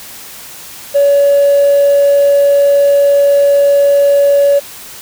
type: tone with hard clipping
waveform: sine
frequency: 566 Hz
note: C#5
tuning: 36 cents sharp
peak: -6 dBFS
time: 0.94-4.6 s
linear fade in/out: 20 ms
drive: 1 dB
effects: white hiss -31 dBFS RMS until 5.01 s